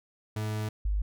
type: tone pair in turn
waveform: 40% pulse / sine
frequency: 107.4 / 50.69 Hz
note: A2 / G#1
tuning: -41 / -41 cents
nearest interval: octave + minor second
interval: 1300 cents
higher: first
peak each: -29 / -25 dBFS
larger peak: second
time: 0.36-0.69 / 0.85-1.02 s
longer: first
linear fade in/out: 5 ms
effects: none